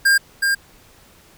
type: tone with echo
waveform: square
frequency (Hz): 1605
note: G6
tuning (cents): +40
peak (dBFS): -12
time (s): 0.05-0.18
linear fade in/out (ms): 10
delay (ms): 370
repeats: 1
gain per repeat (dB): -4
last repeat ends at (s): 0.55
effects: pink hiss -50 dBFS RMS until 1.37 s